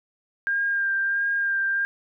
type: tone with vibrato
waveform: sine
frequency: 1601 Hz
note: G6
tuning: 36 cents sharp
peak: -21 dBFS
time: 0.47-1.85 s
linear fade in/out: 0 ms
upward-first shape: sine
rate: 1.5 Hz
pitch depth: 20 cents each way
effects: none